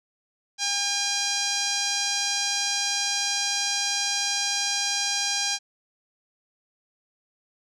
5% pulse tone with low-pass filter, 807 Hz, G#5, 50 cents flat, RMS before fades -26 dBFS, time 0.58-5.59 s, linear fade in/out 50 ms, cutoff 5700 Hz, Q 2.2, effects none

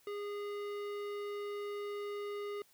sine tone with hard clipping, 410 Hz, G#4, 22 cents flat, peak -40 dBFS, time 0.07-2.62 s, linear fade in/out 2 ms, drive 15 dB, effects white hiss -67 dBFS RMS until 2.73 s

